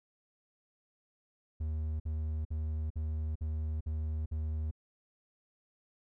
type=tone bursts; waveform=triangle; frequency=77.78 Hz; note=D#2; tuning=in tune; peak=-30 dBFS; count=7; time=1.6-4.712 s; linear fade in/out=10 ms; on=400 ms; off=52 ms; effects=none